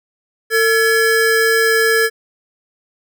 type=tone pair together; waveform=square; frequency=450.3 / 1700 Hz; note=A4 / G#6; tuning=+40 / +40 cents; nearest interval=octave + major seventh; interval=2300 cents; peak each=-15 dBFS; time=0.5-2.1 s; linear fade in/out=50 ms; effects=none